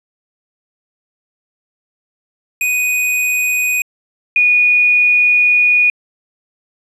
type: tone pair in turn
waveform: square / sine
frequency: 2489 / 2459 Hz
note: D#7 / D#7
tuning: 0 / -21 cents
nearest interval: unison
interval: 21 cents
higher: first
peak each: -14 / -8 dBFS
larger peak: second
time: 2.61-3.82 / 4.36-5.9 s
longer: second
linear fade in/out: 2 ms
effects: resampled to 32000 Hz + 8-bit